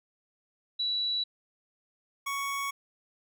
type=tone pair in turn; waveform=sine / 25% pulse; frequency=3932 / 1113.6 Hz; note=B7 / C#6; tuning=-8 / +8 cents; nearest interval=octave + minor seventh; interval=2184 cents; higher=first; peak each=-27 dBFS; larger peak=neither; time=0.79-1.24 / 2.26-2.71 s; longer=neither; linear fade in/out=10 ms; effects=none

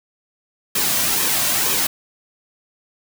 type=noise with flanger; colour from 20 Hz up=white; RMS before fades=-19 dBFS; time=0.75-1.87 s; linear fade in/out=5 ms; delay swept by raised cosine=1.4 to 2.4 ms; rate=2.1 Hz; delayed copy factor=-0.5; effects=none

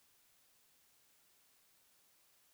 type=silence; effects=white hiss -71 dBFS RMS until 2.53 s

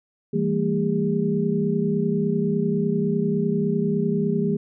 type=tone cluster; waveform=sine; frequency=162.5 / 196 / 226 / 404.5 Hz; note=E3 / G3 / A3 / G#4; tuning=-24 / 0 / +47 / -46 cents; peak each=-25 dBFS; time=0.33-4.57 s; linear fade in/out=10 ms; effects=none

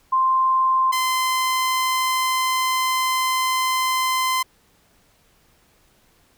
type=tone pair in turn; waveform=sine / sawtooth; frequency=1046.5 / 1033.3 Hz; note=C6 / C6; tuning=0 / -22 cents; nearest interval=unison; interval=22 cents; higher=first; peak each=-15 dBFS; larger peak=neither; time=0.12-0.92 / 0.92-4.43 s; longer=second; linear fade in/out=10 ms; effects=pink hiss -59 dBFS RMS until 6.37 s

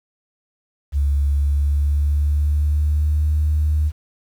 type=tone with pitch glide; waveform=sine; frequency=70.9 to 75.99 Hz; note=C#2 to D#2; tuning=+40 to -40 cents; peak=-14 dBFS; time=0.92-3.92 s; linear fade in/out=50 ms; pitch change=+120 cents; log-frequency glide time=1.27-3.33 s; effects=tanh soft clip ceiling -10 dBFS + 8-bit

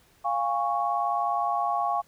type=chord; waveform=sine; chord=Db major; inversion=first; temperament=equal with one note detuned; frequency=698.5 / 817.8 / 1108.7 Hz; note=F5 / Ab5 / Db6; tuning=0 / -27 / 0 cents; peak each=-28 dBFS; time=0.24-2.02 s; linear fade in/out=20 ms; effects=pink hiss -61 dBFS RMS until 2.07 s

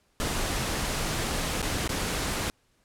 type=noise with dropouts; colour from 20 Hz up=pink; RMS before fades=-29 dBFS; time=0.2-2.5 s; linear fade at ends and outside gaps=0 ms; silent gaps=1.618-1.627 / 1.876-1.892 s; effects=pink hiss -68 dBFS RMS until 2.84 s + low-pass 11000 Hz 12 dB/octave

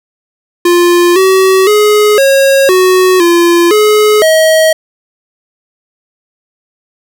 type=tone with pitch steps; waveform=square; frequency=349.4 / 379.5 / 420.3 / 545 / 370.5 / 343.5 / 424.1 / 636 Hz; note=F4 / F#4 / G#4 / C#5 / F#4 / F4 / G#4 / D#5; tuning=+1 / +44 / +21 / -29 / +2 / -29 / +36 / +38 cents; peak=-5 dBFS; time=0.65-4.73 s; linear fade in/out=5 ms; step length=510 ms; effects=none

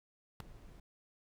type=noise with ADSR envelope; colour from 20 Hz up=brown; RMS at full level=-30 dBFS; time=0.4-0.8 s; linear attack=3 ms; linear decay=4 ms; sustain=-24 dB; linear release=4 ms; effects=none

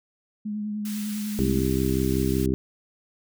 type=tone with vibrato; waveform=sine; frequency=210 Hz; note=G#3; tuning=19 cents sharp; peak=-27 dBFS; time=0.45-1.62 s; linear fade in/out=10 ms; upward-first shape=triangle; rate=10 Hz; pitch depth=29 cents each way
type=high-pass noise; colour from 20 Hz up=white; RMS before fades=-39 dBFS; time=0.85-2.46 s; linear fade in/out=2 ms; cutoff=1500 Hz; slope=12 dB/octave
type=harmonic tone; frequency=65.41 Hz; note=C2; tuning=in tune; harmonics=1 / 2 / 3 / 4 / 5 / 6; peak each=-28 / -28 / -28 / -28 / -28 / -28 dBFS; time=1.39-2.54 s; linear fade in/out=0 ms
effects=none

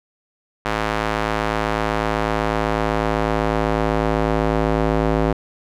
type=tone with band-pass filter sweep; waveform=square; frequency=54 Hz; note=A1; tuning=32 cents flat; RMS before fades=-20 dBFS; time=0.65-5.33 s; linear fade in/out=5 ms; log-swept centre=1300 to 500 Hz; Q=0.7; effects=none

